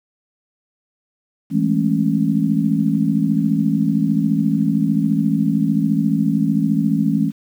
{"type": "chord", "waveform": "sine", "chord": "A major seventh", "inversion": "second", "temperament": "just", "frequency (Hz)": [165, 206.2, 220, 275], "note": ["E3", "G#3", "A3", "C#4"], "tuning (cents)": [2, -12, 0, -14], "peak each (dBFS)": -20, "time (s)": [1.5, 7.32], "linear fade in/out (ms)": 50, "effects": ["8-bit"]}